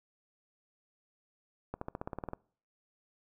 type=accelerating click train; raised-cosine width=1 ms; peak=-23 dBFS; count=11; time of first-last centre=1.74-2.334 s; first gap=74 ms; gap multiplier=0.95; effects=noise-tail reverb RT60 0.5 s tail -25 dB re dry